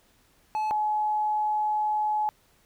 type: tone pair in turn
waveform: triangle / sine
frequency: 860 / 849.6 Hz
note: A5 / G#5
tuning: -40 / +39 cents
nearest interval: unison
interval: 21 cents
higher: first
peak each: -23 dBFS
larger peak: neither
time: 0.55-0.71 / 0.71-2.29 s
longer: second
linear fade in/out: 0 ms
effects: pink hiss -63 dBFS RMS until 2.65 s